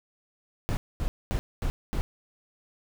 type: noise bursts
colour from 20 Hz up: brown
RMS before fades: -27 dBFS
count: 5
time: 0.69-2.01 s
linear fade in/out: 0 ms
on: 80 ms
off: 230 ms
effects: none